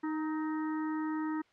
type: harmonic tone with a mistuned harmonic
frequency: 311.1 Hz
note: D#4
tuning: in tune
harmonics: 1 / 3 / 4 / 5 / 6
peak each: -32 / -42 / -45 / -52 / -47 dBFS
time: 0.03-1.42 s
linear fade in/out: 10 ms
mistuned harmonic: 4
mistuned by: +34 cents
effects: white hiss -67 dBFS RMS until 1.52 s + low-pass 3000 Hz 12 dB/octave